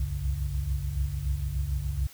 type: tone cluster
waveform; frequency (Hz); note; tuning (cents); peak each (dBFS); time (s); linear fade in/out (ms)
sine; 62.2 / 66.1 / 69.1 / 92.8 / 139.9; B1 / C2 / C#2 / F#2 / C#3; +13 / +18 / -5 / +6 / +16; -32 / -36 / -31 / -36 / -34; 0-2.07; 5
effects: white hiss -51 dBFS RMS until 2.13 s